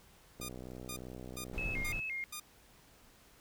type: click train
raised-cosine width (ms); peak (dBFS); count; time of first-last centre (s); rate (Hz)
2; -33; 90; 0.4-1.817; 62.8
type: tone bursts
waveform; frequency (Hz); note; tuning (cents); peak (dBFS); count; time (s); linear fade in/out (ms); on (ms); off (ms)
5% pulse; 1217; D#6; -39; -29; 5; 0.41-2.4; 5; 78; 400
type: noise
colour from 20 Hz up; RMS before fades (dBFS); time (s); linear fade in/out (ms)
brown; -40; 1.53-2; 5
type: tone with vibrato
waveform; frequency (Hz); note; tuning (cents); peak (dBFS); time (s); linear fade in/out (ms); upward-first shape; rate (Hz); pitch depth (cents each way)
sine; 2349; D7; 0; -36; 1.58-2.24; 0; square; 2.9; 170
effects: pink hiss -62 dBFS RMS until 3.4 s